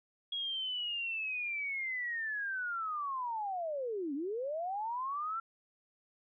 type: linear two-way sweep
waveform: sine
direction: down then up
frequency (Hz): 3322 to 266.6 to 1364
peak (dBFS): -34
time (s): 0.32-5.4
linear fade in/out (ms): 5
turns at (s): 4.14
effects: none